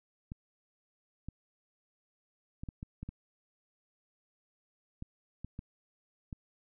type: clicks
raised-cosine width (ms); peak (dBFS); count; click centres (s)
5; -28; 11; 0.319 / 1.286 / 2.635 / 2.688 / 2.829 / 3.03 / 3.09 / 5.024 / 5.446 / 5.591 / 6.328
effects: none